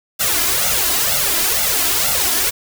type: noise with flanger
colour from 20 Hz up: white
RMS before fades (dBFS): -17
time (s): 0.19-2.51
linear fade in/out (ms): 20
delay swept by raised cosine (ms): 1.4 to 3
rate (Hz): 2.1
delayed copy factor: +0.95
effects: none